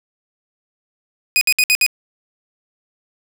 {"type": "tone bursts", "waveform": "sawtooth", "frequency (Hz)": 2489, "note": "D#7", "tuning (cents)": 0, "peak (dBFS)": -8, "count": 5, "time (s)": [1.36, 1.864], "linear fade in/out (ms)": 0, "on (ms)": 52, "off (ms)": 61, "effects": []}